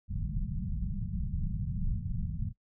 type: low-pass noise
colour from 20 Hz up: pink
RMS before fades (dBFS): -33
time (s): 0.08-2.53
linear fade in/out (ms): 50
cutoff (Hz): 210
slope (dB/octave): 96
effects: noise-tail reverb RT60 0.1 s tail -22 dB re dry